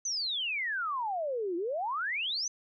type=exponential two-way sweep; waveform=sine; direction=down then up; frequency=6272 to 331.1 to 6272 Hz; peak=-30 dBFS; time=0.05-2.48 s; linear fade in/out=5 ms; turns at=1.56 s; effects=none